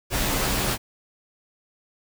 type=noise with comb filter; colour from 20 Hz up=pink; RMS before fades=-24 dBFS; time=0.1-0.78 s; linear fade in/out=50 ms; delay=12 ms; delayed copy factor=-0.55; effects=none